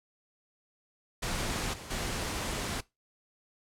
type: noise with level steps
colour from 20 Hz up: pink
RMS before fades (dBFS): -33 / -44 / -34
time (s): 1.22-2.81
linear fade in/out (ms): 10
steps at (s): 1.73 / 1.9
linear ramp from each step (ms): 10
effects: noise-tail reverb RT60 0.2 s tail -20 dB re dry + low-pass 10000 Hz 12 dB/octave